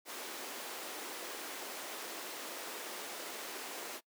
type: high-pass noise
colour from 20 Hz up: pink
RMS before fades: -44 dBFS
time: 0.05-4.01 s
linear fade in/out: 50 ms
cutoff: 310 Hz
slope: 24 dB/octave
effects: noise-tail reverb RT60 0.1 s tail -23 dB re dry